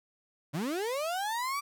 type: linear sweep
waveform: 35% pulse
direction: up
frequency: 130.81 to 1174.7 Hz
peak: -29 dBFS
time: 0.53-1.61 s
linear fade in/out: 20 ms
effects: none